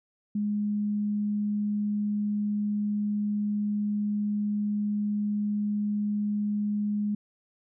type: tone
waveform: sine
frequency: 207.7 Hz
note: G#3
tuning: in tune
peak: -25 dBFS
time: 0.35-7.15 s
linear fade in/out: 5 ms
effects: none